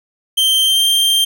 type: tone with pitch glide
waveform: 45% pulse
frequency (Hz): 3136 to 3167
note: G7 to G7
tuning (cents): 0 to +17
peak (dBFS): -11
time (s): 0.37-1.25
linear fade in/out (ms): 10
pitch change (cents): +17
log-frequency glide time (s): 0.63-0.85
effects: none